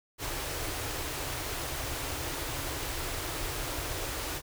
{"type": "band-stop noise", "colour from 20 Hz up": "pink", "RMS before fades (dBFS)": -35, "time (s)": [0.18, 4.42], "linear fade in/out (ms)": 50, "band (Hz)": [150, 260], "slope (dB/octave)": 96, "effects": []}